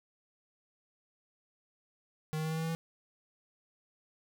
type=tone with pitch steps; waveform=square; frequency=155.56 / 157 / 158.46 / 159.93 / 161.42 / 162.92 / 164.43 Hz; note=D#3 / D#3 / D#3 / D#3 / E3 / E3 / E3; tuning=0 / +16 / +32 / +48 / -36 / -20 / -4 cents; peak=-33 dBFS; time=2.33-2.75 s; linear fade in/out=0 ms; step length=60 ms; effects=none

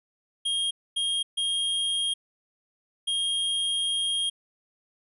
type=tone bursts at uneven times; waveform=square; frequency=3239 Hz; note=G#7; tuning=44 cents flat; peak=-25 dBFS; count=4; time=0.45-0.71 / 0.96-1.23 / 1.37-2.14 / 3.07-4.3 s; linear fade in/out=10 ms; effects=resampled to 32000 Hz

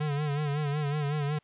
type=tone with vibrato; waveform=square; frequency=146.83 Hz; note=D3; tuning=in tune; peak=-28 dBFS; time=0-1.39 s; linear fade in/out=10 ms; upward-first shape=sine; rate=5.4 Hz; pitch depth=70 cents each way; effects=white hiss -68 dBFS RMS until 1.43 s + resampled to 8000 Hz

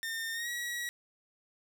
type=tone with pitch glide; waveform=sawtooth; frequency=1816 to 1918.4 Hz; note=A#6 to A#6; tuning=-46 to +49 cents; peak=-31 dBFS; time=0.03-0.89 s; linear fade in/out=0 ms; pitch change=+95 cents; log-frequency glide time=0.33-0.49 s; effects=none

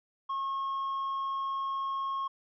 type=tone with tanh clipping; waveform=triangle; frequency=1086 Hz; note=C#6; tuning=36 cents flat; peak=-31 dBFS; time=0.29-2.28 s; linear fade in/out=10 ms; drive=7 dB; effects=none

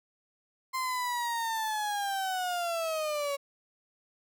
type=linear sweep; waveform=35% pulse; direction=down; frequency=1046.5 to 555 Hz; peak=-28 dBFS; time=0.73-3.37 s; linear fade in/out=20 ms; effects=none

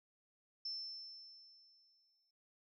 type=tone with exponential decay; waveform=sine; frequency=5320 Hz; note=E8; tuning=15 cents sharp; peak=-39 dBFS; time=0.65-2.31 s; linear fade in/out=5 ms; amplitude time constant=360 ms; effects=none

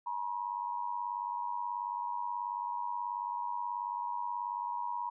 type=tone with amplitude modulation; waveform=sine; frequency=960 Hz; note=B5; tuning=49 cents flat; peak=-30 dBFS; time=0.06-5.1 s; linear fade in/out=10 ms; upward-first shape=sine; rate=98.5 Hz; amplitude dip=80%; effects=none

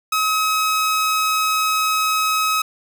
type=tone; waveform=sawtooth; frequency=1276 Hz; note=D#6; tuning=43 cents sharp; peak=-13 dBFS; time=0.12-2.62 s; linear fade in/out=5 ms; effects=none

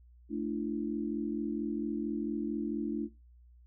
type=chord; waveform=sine; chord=A suspended fourth; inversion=none; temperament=equal with one note detuned; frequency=220 / 293.7 / 338.1 Hz; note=A3 / D4 / E4; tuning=0 / 0 / +44 cents; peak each=-36 / -34 / -37 dBFS; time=0.29-3.09 s; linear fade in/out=50 ms; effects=noise-tail reverb RT60 0.2 s tail -17 dB re dry + added 60 Hz sine -55 dBFS peak until 3.66 s

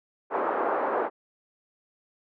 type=band-pass noise; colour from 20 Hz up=pink; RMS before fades=-27 dBFS; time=0.3-1.1 s; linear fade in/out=50 ms; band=370 to 1300 Hz; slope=24 dB/octave; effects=none

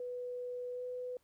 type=tone with pitch glide; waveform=sine; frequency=493.9 to 498.8 Hz; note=B4 to B4; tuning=0 to +17 cents; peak=-38 dBFS; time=0-1.17 s; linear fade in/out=2 ms; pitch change=+17 cents; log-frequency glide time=0.72-0.84 s; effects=pink hiss -75 dBFS RMS until 1.23 s

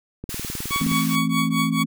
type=click train; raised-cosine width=3 ms; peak=-19 dBFS; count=14; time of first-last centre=0.24-0.917 s; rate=19.2 Hz
type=high-pass noise; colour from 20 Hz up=white; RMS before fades=-32 dBFS; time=0.29-1.16 s; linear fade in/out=10 ms; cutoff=1100 Hz; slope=12 dB/octave
type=tone with tremolo; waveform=20% pulse; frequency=1123 Hz; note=C#6; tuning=22 cents sharp; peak=-15 dBFS; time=0.7-1.84 s; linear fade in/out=20 ms; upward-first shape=triangle; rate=4.7 Hz; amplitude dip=100%
type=chord; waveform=sine; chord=A minor; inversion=second; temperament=just; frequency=165 / 220 / 264 Hz; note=E3 / A3 / C4; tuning=+2 / 0 / +16 cents; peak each=-24 dBFS; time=0.8-1.86 s; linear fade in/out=20 ms
effects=none

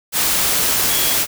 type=tone in noise; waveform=sine; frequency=3322 Hz; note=G#7; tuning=in tune; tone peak=-25 dBFS; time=0.87-1.17 s; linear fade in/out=50 ms; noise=white; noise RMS=-17 dBFS; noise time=0.12-1.27 s; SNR=-11 dB; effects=none

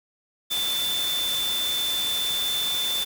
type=tone in noise; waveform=sine; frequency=3532 Hz; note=A7; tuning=6 cents sharp; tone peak=-24 dBFS; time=0.5-3.05 s; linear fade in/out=20 ms; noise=white; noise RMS=-31 dBFS; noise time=0.5-3.05 s; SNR=+4 dB; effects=none

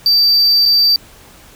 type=tone with dropouts; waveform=triangle; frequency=4653 Hz; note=D8; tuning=17 cents flat; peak=-7 dBFS; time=0.06-0.96 s; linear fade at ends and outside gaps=1 ms; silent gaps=0.655-0.659 s; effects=pink hiss -42 dBFS RMS until 1.55 s

